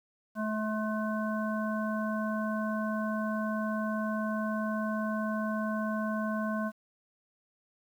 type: harmonic tone with a mistuned harmonic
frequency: 216.2 Hz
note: A3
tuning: 30 cents flat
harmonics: 1 / 3 / 5 / 7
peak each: -31 / -36 / -38 / -39 dBFS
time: 0.35-6.72 s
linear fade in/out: 50 ms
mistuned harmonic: 5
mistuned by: -26 cents
effects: 10-bit